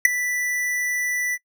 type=tone with ADSR envelope; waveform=square; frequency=1975.5 Hz; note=B6; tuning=in tune; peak=-7 dBFS; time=0.05-1.38 s; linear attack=3 ms; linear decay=10 ms; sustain=-16 dB; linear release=43 ms; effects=noise-tail reverb RT60 0.1 s tail -23 dB re dry